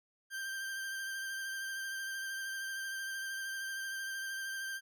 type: tone with vibrato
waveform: 40% pulse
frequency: 1576 Hz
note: G6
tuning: 9 cents sharp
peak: -37 dBFS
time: 0.3-4.81 s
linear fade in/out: 50 ms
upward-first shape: sine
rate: 13 Hz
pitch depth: 18 cents each way
effects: none